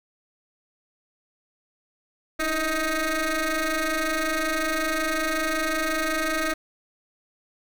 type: ring-modulated tone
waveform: 15% pulse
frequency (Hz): 311.1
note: D#4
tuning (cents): 0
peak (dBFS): -14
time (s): 2.39-6.54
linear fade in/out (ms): 10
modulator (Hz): 946
effects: none